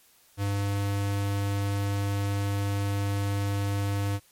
square tone, 100.3 Hz, G2, 40 cents sharp, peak -26 dBFS, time 0.37-4.2 s, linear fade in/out 50 ms, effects white hiss -60 dBFS RMS until 4.31 s + MP3 64 kbps

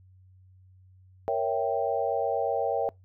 sine chord, A# diminished seventh, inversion none, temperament equal, 466.2 / 554.4 / 659.3 / 784 Hz, A#4 / C#5 / E5 / G5, 0 / 0 / 0 / 0 cents, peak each -30 dBFS, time 1.28-2.89 s, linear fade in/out 0 ms, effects noise-tail reverb RT60 0.2 s tail -25 dB re dry + added 93 Hz sine -53 dBFS peak until 3.04 s

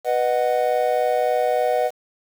triangle chord, B major, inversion none, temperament just, 493.9 / 617.4 / 740.8 Hz, B4 / D#5 / F#5, 0 / -14 / +2 cents, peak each -20 dBFS, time 0.04-1.91 s, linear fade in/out 50 ms, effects 7-bit

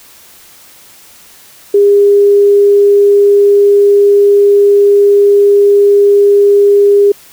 sine tone, 405 Hz, G#4, 43 cents flat, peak -3 dBFS, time 1.74-7.12 s, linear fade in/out 5 ms, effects white hiss -39 dBFS RMS until 7.32 s

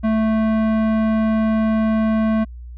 sine tone with tanh clipping, 220 Hz, A3, in tune, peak -17 dBFS, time 0.03-2.45 s, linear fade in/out 20 ms, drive 16 dB, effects added 60 Hz sine -32 dBFS peak until 2.77 s

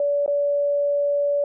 sine tone with dropouts, 574 Hz, D5, 40 cents flat, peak -18 dBFS, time 0-1.44 s, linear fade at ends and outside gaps 2 ms, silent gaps 0.262-0.278 s, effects none

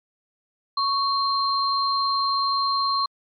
sine tone pair together, 1108.7 / 4165 Hz, C#6 / C8, 0 / -9 cents, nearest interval octave + major seventh, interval 2291 cents, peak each -21 / -25 dBFS, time 0.77-3.06 s, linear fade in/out 5 ms, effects MP3 96 kbps

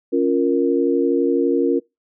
sine chord, Bb minor, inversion first, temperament equal, 277.2 / 349.2 / 466.2 Hz, Db4 / F4 / Bb4, 0 / 0 / 0 cents, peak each -19 dBFS, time 0.12-1.8 s, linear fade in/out 20 ms, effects noise-tail reverb RT60 0.2 s tail -23 dB re dry

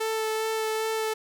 sawtooth tone with vibrato, 440 Hz, A4, in tune, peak -22 dBFS, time 0-1.14 s, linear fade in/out 10 ms, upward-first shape sine, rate 2.5 Hz, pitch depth 11 cents each way, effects none

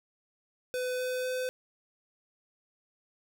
square tone with pitch steps, 503 / 505.9 / 508.8 Hz, B4 / B4 / C5, +32 / +42 / -48 cents, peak -31 dBFS, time 0.74-1.49 s, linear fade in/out 0 ms, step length 250 ms, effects none

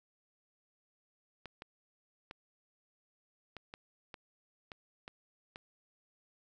clicks, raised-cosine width 0.3 ms, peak -29 dBFS, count 9, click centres 1.457 / 1.621 / 2.311 / 3.567 / 3.739 / 4.142 / 4.718 / 5.079 / 5.559 s, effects none

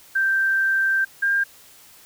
sine tone pair in turn, 1568 / 1600.9 Hz, G6 / G6, 0 / +36 cents, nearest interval unison, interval 36 cents, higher second, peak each -17 dBFS, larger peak neither, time 0.15-1.05 / 1.22-1.44 s, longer first, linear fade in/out 10 ms, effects white hiss -49 dBFS RMS until 2.05 s

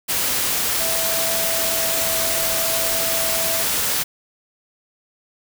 sine tone in noise, 659.3 Hz, E5, in tune, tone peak -27 dBFS, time 0.79-3.64 s, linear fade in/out 20 ms, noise white, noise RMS -21 dBFS, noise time 0.08-4.04 s, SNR -9 dB, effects none

